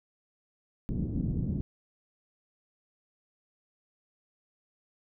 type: low-pass noise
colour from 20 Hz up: white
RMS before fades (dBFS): -31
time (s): 0.89-1.61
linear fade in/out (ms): 0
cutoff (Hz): 250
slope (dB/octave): 24
effects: none